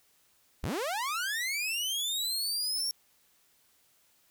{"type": "linear sweep", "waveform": "sawtooth", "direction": "up", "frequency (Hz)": [32.58, 5570], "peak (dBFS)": -27, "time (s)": [0.63, 2.91], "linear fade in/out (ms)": 0, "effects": ["white hiss -67 dBFS RMS until 4.3 s"]}